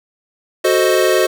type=chord; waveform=square; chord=F# diminished seventh; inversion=none; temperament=equal; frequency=370 / 440 / 523.3 / 622.3 Hz; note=F#4 / A4 / C5 / Eb5; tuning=0 / 0 / 0 / 0 cents; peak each=-16 / -20 / -18 / -18 dBFS; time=0.64-1.27 s; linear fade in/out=10 ms; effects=none